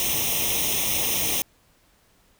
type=noise with comb filter; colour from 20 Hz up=white; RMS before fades=-24 dBFS; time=0-1.42 s; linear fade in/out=0 ms; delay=0.33 ms; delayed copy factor=+0.85; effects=pink hiss -61 dBFS RMS until 2.39 s